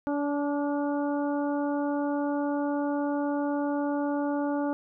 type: harmonic tone with a mistuned harmonic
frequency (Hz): 287.9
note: D4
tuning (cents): -34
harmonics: 1 / 2 / 3 / 4 / 5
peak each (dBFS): -27 / -32 / -35 / -42 / -42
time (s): 0.07-4.73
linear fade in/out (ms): 0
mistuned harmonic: 4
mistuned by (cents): +19
effects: none